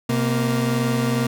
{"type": "tone pair together", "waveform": "30% pulse", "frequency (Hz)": [127.69, 233.1], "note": ["C3", "A#3"], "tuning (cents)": [-42, 0], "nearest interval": "minor seventh", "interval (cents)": 1042, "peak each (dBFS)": [-19, -19], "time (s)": [0.09, 1.27], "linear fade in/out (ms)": 5, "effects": []}